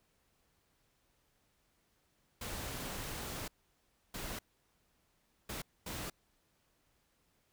pink noise bursts at uneven times, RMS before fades -42 dBFS, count 4, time 2.41-3.48 / 4.14-4.39 / 5.49-5.62 / 5.86-6.1 s, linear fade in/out 5 ms, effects pink hiss -75 dBFS RMS until 7.52 s

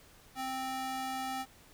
square tone with high-pass filter, 261.9 Hz, C4, 2 cents sharp, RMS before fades -37 dBFS, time 0.35-1.46 s, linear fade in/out 50 ms, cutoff 560 Hz, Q 1.9, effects pink hiss -59 dBFS RMS until 1.73 s

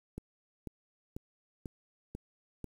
click train, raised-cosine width 3 ms, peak -27 dBFS, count 6, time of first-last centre 0.18-2.643 s, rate 2.03 Hz, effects 9-bit

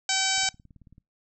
harmonic tone, 768 Hz, G5, 36 cents flat, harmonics 1 / 2 / 3 / 4 / 5 / 6 / 7 / 8 / 9 / 10, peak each -32 / -32 / -32 / -32 / -32 / -32 / -32 / -32 / -32 / -32 dBFS, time 0.09-0.49 s, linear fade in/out 2 ms
click train, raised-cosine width 5 ms, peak -39 dBFS, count 12, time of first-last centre 0.38-0.981 s, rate 18.3 Hz
effects noise-tail reverb RT60 0.2 s tail -24 dB re dry

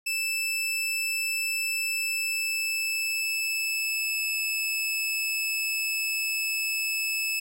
sawtooth tone with pitch glide, 2637 to 2614 Hz, E7 to E7, 0 to -15 cents, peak -23 dBFS, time 0.06-7.4 s, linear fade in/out 10 ms, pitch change -15 cents, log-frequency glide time 1.73-4.77 s, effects none

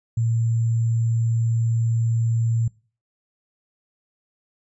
sine tone with sample-and-hold, 115 Hz, A#2, 23 cents flat, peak -18 dBFS, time 0.17-2.68 s, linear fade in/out 5 ms, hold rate 7350 Hz, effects noise-tail reverb RT60 0.4 s tail -24 dB re dry + resampled to 22050 Hz

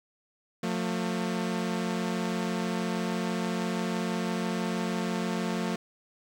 sawtooth tone pair together, 178.75 / 224.9 Hz, F3 / A3, +41 / +38 cents, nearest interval major third, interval 397 cents, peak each -27 dBFS, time 0.63-5.76 s, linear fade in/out 5 ms, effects low-pass 8000 Hz 12 dB/octave + 9-bit

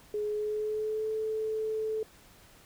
sine tone with pitch glide, 419.9 to 436.5 Hz, G#4 to A4, +19 to -14 cents, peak -29 dBFS, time 0.14-2.03 s, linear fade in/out 2 ms, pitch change +67 cents, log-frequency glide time 0.26-1.12 s, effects pink hiss -57 dBFS RMS until 2.65 s

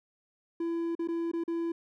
triangle tone with dropouts, 335.3 Hz, E4, 30 cents sharp, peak -27 dBFS, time 0.6-1.72 s, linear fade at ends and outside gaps 5 ms, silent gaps 0.952-0.992 / 1.075-1.085 / 1.316-1.334 / 1.438-1.478 s, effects none

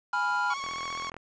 triangle chord, F diminished, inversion first, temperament equal, 830.6 / 987.8 / 1396.9 Hz, Ab5 / Cb6 / F6, 0 / 0 / 0 cents, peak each -30 / -28 / -26 dBFS, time 0.13-0.54 s, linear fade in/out 5 ms
sawtooth tone with vibrato, 1108.7 Hz, C#6, in tune, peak -29 dBFS, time 0.5-1.1 s, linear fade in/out 5 ms, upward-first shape triangle, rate 15 Hz, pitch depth 36 cents each way
click train, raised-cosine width 0.5 ms, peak -26 dBFS, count 23, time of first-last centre 0.64-1.166 s, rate 41.8 Hz
effects resampled to 16000 Hz + 8-bit

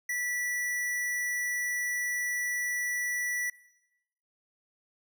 square tone, 1958 Hz, B6, 15 cents flat, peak -30 dBFS, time 0.09-3.5 s, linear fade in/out 5 ms, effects noise-tail reverb RT60 0.9 s tail -20 dB re dry

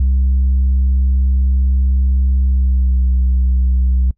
sine tone with pitch glide, 65.41 to 63.47 Hz, C2 to B1, 0 to +48 cents, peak -8 dBFS, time 0-4.11 s, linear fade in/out 5 ms, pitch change -52 cents, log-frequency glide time 2.43-3.03 s, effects noise-tail reverb RT60 0.1 s tail -24 dB re dry + tanh soft clip ceiling -9 dBFS

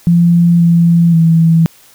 sine tone with pitch steps, 171.5 / 169.5 / 164.2 Hz, F3 / E3 / E3, -31 / +49 / -6 cents, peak -5 dBFS, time 0.07-1.66 s, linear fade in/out 0 ms, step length 530 ms, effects white hiss -44 dBFS RMS until 1.94 s

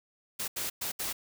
white noise bursts at uneven times, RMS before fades -34 dBFS, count 4, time 0.39-0.48 / 0.56-0.7 / 0.81-0.92 / 0.99-1.13 s, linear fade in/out 10 ms, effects none

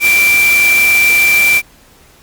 sine tone in noise, 2349 Hz, D7, in tune, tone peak -7 dBFS, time 0-1.62 s, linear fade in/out 50 ms, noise white, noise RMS -18 dBFS, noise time 0-1.62 s, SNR +8 dB, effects pink hiss -45 dBFS RMS until 2.22 s + Opus 48 kbps

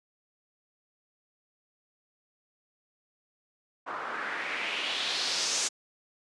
white noise with low-pass filter sweep, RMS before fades -32 dBFS, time 3.86-5.69 s, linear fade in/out 20 ms, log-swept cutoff 1100 to 7000 Hz, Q 2.5, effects high-pass 300 Hz 12 dB/octave + resampled to 24000 Hz

